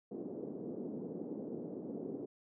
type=band-pass noise; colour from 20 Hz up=pink; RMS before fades=-43 dBFS; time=0.11-2.26 s; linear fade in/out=10 ms; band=210 to 450 Hz; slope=24 dB/octave; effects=none